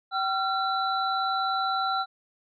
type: tone cluster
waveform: sine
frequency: 769 / 1368 / 3975 Hz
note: G5 / F6 / B7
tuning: -33 / -36 / +10 cents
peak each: -28 / -27 / -33 dBFS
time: 0.11-2.06 s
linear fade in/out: 50 ms
effects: none